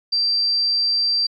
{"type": "tone", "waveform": "sine", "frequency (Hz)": 4699, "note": "D8", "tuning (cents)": 0, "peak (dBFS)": -16, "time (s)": [0.12, 1.27], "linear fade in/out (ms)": 10, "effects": ["MP3 96 kbps"]}